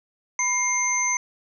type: tone cluster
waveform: sine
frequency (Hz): 997 / 2121 / 6190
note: B5 / C7 / G8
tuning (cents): +16 / +23 / -23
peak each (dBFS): -28 / -25 / -23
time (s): 0.39-1.17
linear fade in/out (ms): 2
effects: none